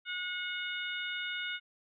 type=harmonic tone; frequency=726 Hz; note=F#5; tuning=33 cents flat; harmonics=2 / 3 / 4 / 5; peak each=-38 / -40 / -41 / -42 dBFS; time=0.05-1.6 s; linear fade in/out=50 ms; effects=none